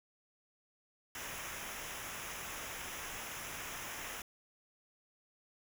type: noise with comb filter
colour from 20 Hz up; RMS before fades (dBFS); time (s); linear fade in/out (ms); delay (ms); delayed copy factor
pink; -44; 1.15-4.22; 2; 0.23; -0.7
effects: none